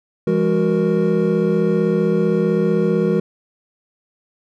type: tone cluster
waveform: triangle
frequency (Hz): 169.7 / 205.3 / 369.8 / 468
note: F3 / G#3 / F#4 / A#4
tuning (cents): -49 / -20 / -1 / +7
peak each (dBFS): -18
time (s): 0.27-3.2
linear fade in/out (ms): 5
effects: none